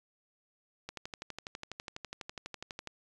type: click train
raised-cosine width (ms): 0.2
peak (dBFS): -23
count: 25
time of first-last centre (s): 0.89-2.873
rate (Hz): 12.1
effects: resampled to 24000 Hz

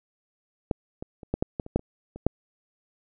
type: clicks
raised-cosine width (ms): 2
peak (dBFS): -10 / -21 / -28 / -12 / -10 / -15 / -26 / -8 / -29 / -26 / -6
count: 11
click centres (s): 0.712 / 1.025 / 1.232 / 1.34 / 1.425 / 1.598 / 1.664 / 1.76 / 1.794 / 2.16 / 2.266
effects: none

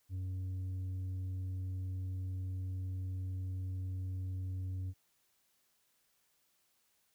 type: tone with tanh clipping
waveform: sine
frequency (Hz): 93.1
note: F#2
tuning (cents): +11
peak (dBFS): -37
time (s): 0.09-4.94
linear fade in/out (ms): 50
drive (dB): 4
effects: white hiss -75 dBFS RMS until 7.14 s

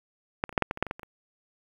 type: clicks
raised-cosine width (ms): 0.5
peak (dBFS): -10 / -24 / -27 / -6 / -7 / -13 / -23 / -7 / -21 / -15 / -26 / -27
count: 12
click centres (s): 0.439 / 0.493 / 0.527 / 0.578 / 0.623 / 0.711 / 0.774 / 0.826 / 0.867 / 0.911 / 0.995 / 1.032
effects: 8-bit

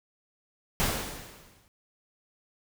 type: noise with exponential decay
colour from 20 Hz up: pink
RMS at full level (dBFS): -25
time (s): 0.8-1.68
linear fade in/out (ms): 0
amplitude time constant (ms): 190
effects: none

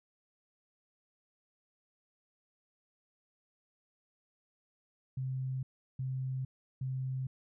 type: tone bursts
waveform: sine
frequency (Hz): 130.81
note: C3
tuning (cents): 0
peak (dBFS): -33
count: 3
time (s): 5.17-7.27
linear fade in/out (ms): 5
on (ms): 460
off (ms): 360
effects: none

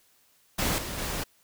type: noise with level steps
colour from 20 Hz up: pink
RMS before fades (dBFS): -27 / -35 / -32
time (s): 0.58-1.24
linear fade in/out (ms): 10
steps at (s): 0.78 / 0.98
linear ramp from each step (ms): 5
effects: white hiss -64 dBFS RMS until 1.43 s

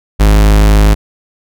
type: tone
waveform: 45% pulse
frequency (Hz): 51.91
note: G#1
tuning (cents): 0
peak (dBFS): -4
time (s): 0.19-0.95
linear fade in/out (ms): 20
effects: none

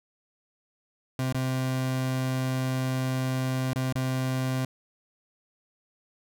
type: tone with dropouts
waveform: 30% pulse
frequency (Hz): 130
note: C3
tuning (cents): -11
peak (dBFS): -23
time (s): 1.19-4.65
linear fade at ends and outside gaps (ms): 2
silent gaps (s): 1.326-1.345 / 3.733-3.759 / 3.926-3.954
effects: none

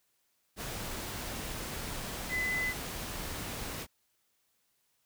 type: tone in noise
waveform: sine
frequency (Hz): 2015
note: B6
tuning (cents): +34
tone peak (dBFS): -30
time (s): 2.29-2.74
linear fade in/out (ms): 50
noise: pink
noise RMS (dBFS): -39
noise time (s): 0.56-3.87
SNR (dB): +6
effects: white hiss -75 dBFS RMS until 5.05 s

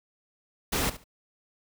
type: noise with echo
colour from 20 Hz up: pink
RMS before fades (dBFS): -27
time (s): 0.72-0.9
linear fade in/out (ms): 10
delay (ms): 71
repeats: 2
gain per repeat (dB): -15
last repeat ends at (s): 1.042
effects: none

